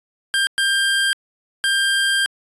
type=tone bursts at uneven times; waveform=25% pulse; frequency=1592 Hz; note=G6; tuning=26 cents sharp; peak=-12 dBFS; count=3; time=0.34-0.47 / 0.58-1.13 / 1.64-2.26 s; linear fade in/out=0 ms; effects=resampled to 24000 Hz